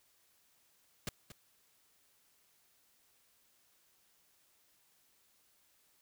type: noise with echo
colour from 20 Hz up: pink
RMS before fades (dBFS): -38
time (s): 1.07-1.09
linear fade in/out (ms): 2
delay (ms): 230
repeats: 1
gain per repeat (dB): -13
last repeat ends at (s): 1.32
effects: white hiss -71 dBFS RMS until 6.01 s